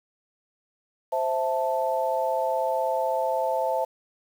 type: chord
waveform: sine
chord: A minor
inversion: first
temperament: equal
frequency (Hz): 523.3 / 659.3 / 880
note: C5 / E5 / A5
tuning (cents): 0 / 0 / 0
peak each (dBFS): -27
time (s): 1.12-3.85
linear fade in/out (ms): 10
effects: 8-bit